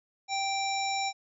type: harmonic tone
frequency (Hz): 783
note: G5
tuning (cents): -2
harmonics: 1 / 3 / 5 / 7 / 9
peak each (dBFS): -30 / -35 / -37 / -38 / -40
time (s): 0.28-1.13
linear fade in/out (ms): 50
effects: none